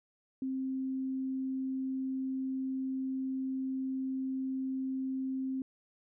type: tone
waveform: sine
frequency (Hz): 263.6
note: C4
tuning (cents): +13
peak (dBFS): -32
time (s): 0.42-5.62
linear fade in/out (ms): 2
effects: none